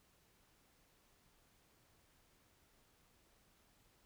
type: silence
effects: pink hiss -72 dBFS RMS until 4.05 s